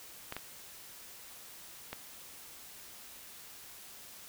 clicks, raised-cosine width 0.3 ms, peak -22 dBFS, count 3, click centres 0.324 / 0.366 / 1.93 s, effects white hiss -51 dBFS RMS until 4.28 s

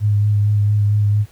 sine tone with vibrato, 103.83 Hz, G#2, in tune, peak -12 dBFS, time 0-1.26 s, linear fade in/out 50 ms, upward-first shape sine, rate 4.4 Hz, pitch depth 19 cents each way, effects pink hiss -51 dBFS RMS until 1.31 s

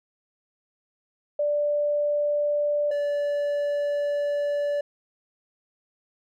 sine / triangle tone pair in turn, 587.3 / 579.2 Hz, D5 / D5, 0 / -24 cents, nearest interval unison, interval 24 cents, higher first, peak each -21 dBFS, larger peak neither, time 1.39-2.91 / 2.91-4.81 s, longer second, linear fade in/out 5 ms, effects none

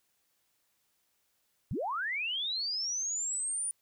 sine linear sweep, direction up, 78.4 to 9570 Hz, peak -31 dBFS, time 1.71-3.71 s, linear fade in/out 0 ms, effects white hiss -75 dBFS RMS until 3.81 s

